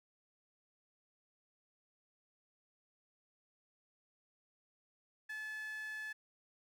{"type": "tone with high-pass filter", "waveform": "sawtooth", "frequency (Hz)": 863, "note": "A5", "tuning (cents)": -34, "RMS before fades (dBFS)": -44, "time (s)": [5.29, 6.13], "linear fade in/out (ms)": 10, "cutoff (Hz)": 1800, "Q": 9.9, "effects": []}